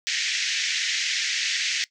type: band-pass noise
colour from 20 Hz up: pink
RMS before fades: -26 dBFS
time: 0.07-1.84 s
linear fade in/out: 0 ms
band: 1800 to 6700 Hz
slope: 48 dB/octave
effects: noise-tail reverb RT60 0.1 s tail -19 dB re dry